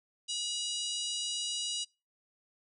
harmonic tone with a mistuned harmonic, 967 Hz, B5, 37 cents flat, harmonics 3 / 4 / 5 / 6 / 7 / 8 / 9 / 10, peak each -37 / -39 / -41 / -43 / -44 / -45 / -46 / -47 dBFS, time 0.28-1.85 s, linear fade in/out 20 ms, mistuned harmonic 10, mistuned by -26 cents, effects noise-tail reverb RT60 0.3 s tail -26 dB re dry

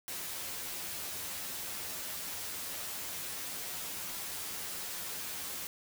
white noise with comb filter, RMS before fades -40 dBFS, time 0.08-5.67 s, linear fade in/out 0 ms, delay 11 ms, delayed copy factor +0.7, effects none

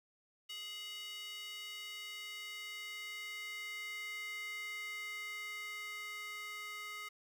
square tone with high-pass filter sweep, 418.6 Hz, G#4, 14 cents sharp, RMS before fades -45 dBFS, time 0.49-7.09 s, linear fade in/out 10 ms, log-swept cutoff 2800 to 1700 Hz, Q 4.1, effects none

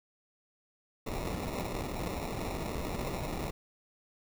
pink noise with sample-and-hold, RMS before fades -36 dBFS, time 1.06-3.51 s, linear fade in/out 10 ms, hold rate 1575 Hz, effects none

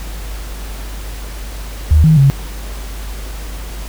sine tone with pitch steps, 76.7 / 157.6 / 137.6 Hz, D#2 / D#3 / C#3, -24 / +23 / -12 cents, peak -5 dBFS, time 1.91-2.3 s, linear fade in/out 0 ms, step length 130 ms, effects added 50 Hz sine -24 dBFS peak until 3.88 s + pink hiss -33 dBFS RMS until 3.88 s

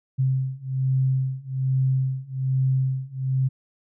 sine beating tone pair, 131.2 / 132.4 Hz, C3 / C3, +5 / +21 cents, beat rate 1.2 Hz, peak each -24 / -23 dBFS, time 0.18-3.49 s, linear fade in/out 20 ms, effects none

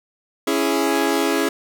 sawtooth chord, C# minor, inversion none, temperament equal with one note detuned, 277.2 / 332.1 / 415.3 Hz, C#4 / E4 / G#4, 0 / +13 / 0 cents, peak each -18 dBFS, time 0.47-1.49 s, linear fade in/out 5 ms, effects none

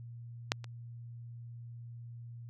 clicks, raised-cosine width 0.2 ms, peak -10 / -29 dBFS, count 2, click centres 0.519 / 0.643 s, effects added 118 Hz sine -44 dBFS peak until 2.49 s

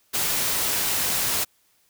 white noise, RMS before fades -24 dBFS, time 0.13-1.45 s, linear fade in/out 20 ms, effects white hiss -64 dBFS RMS until 1.89 s

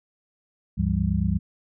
sine tone cluster, 69.2 / 97.8 / 169.6 / 198.4 Hz, C#2 / G2 / E3 / G3, -2 / -4 / +50 / +21 cents, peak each -26 dBFS, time 0.77-1.39 s, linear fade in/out 20 ms, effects none

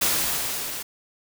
white noise with level ramp, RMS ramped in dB -21 to -33 dBFS, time 0.01-0.83 s, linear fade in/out 10 ms, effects none

